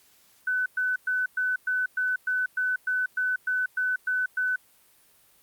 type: tone bursts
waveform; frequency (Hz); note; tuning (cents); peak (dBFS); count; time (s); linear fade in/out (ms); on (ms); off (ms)
sine; 1504; F#6; +28; -23; 14; 0.47-4.56; 5; 190; 110
effects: white hiss -60 dBFS RMS until 5.42 s + Opus 48 kbps